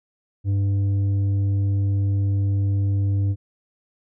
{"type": "tone with tanh clipping", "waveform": "sine", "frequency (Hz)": 99.1, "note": "G2", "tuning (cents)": 19, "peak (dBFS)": -19, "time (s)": [0.44, 3.36], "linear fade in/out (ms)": 50, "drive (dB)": 6, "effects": []}